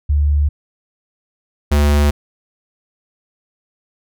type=tone pair in turn; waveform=sine / square; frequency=73 / 73 Hz; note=D2 / D2; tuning=-10 / -10 cents; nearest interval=unison; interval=0 cents; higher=neither; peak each=-11 dBFS; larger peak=neither; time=0.09-0.49 / 1.71-2.11 s; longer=neither; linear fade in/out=10 ms; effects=none